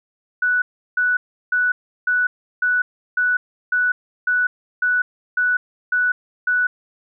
sine tone bursts, 1480 Hz, F#6, in tune, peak -15 dBFS, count 12, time 0.42-6.67 s, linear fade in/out 5 ms, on 200 ms, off 350 ms, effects none

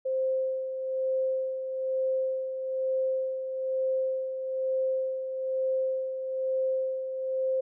sine tone with tremolo, 524 Hz, C5, 2 cents sharp, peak -24 dBFS, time 0.05-7.61 s, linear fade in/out 10 ms, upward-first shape sine, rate 1.1 Hz, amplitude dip 55%, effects none

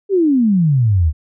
sine exponential sweep, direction down, 411.4 to 72.2 Hz, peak -10 dBFS, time 0.09-1.13 s, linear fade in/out 50 ms, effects none

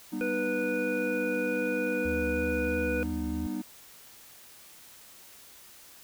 triangle chord, G augmented, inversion none, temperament just, 196 / 245 / 306.2 Hz, G3 / B3 / D#4, 0 / -14 / -28 cents, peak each -36 / -33 / -32 dBFS, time 0.12-3.62 s, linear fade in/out 10 ms
harmonic tone, 491.4 Hz, B4, 9 cents flat, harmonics 1 / 3 / 5, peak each -30 / -35 / -37 dBFS, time 0.21-3.03 s, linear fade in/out 0 ms
sine tone with vibrato, 75.6 Hz, D#2, 49 cents flat, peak -34 dBFS, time 2.05-3.47 s, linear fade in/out 5 ms, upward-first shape triangle, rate 3.1 Hz, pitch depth 80 cents each way
effects white hiss -52 dBFS RMS until 6.03 s

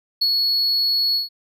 triangle tone with ADSR envelope, 4370 Hz, C#8, 26 cents flat, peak -13 dBFS, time 0.21-1.29 s, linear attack 10 ms, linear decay 62 ms, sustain -2 dB, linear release 140 ms, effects tanh soft clip ceiling -9 dBFS

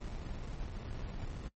brown noise with sample-and-hold, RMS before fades -41 dBFS, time 0-1.49 s, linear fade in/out 20 ms, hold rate 1575 Hz, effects noise-tail reverb RT60 0.1 s tail -20 dB re dry + MP3 32 kbps

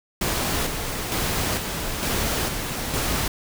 pink noise with tremolo, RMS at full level -24 dBFS, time 0.21-3.28 s, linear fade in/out 5 ms, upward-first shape square, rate 1.1 Hz, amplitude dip 40%, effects none

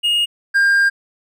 triangle tone pair in turn, 2857 / 1603.4 Hz, F7 / G6, +39 / +39 cents, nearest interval minor seventh, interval 1000 cents, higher first, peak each -12 / -9 dBFS, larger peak second, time 0.03-0.26 / 0.54-0.9 s, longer second, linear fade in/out 20 ms, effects none

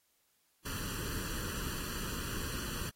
pink noise with comb filter, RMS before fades -39 dBFS, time 0.65-2.9 s, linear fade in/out 10 ms, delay 0.68 ms, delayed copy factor +0.85, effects white hiss -74 dBFS RMS until 2.95 s + AAC 48 kbps

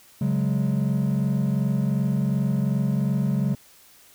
triangle chord, C# suspended fourth, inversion none, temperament equal, 138.59 / 185 / 207.7 Hz, C#3 / F#3 / G#3, 0 / 0 / 0 cents, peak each -21 / -23 / -23 dBFS, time 0.21-3.55 s, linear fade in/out 5 ms, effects tanh soft clip ceiling -12 dBFS + white hiss -53 dBFS RMS until 4.14 s

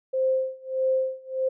sine tone with tremolo, 523.3 Hz, C5, in tune, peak -19 dBFS, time 0.13-1.49 s, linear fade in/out 10 ms, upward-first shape sine, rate 1.6 Hz, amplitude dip 95%, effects none

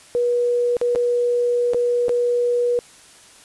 sine tone with dropouts, 483.7 Hz, B4, 36 cents flat, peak -16 dBFS, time 0.15-2.79 s, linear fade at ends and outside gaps 0 ms, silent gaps 0.768-0.814 / 0.95-0.958 / 1.735-1.745 / 2.083-2.093 s, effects white hiss -47 dBFS RMS until 3.44 s + resampled to 24000 Hz

